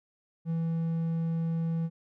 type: tone with hard clipping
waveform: triangle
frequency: 164.81 Hz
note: E3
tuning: in tune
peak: -28 dBFS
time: 0.45-1.9 s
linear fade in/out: 50 ms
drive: 6 dB
effects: none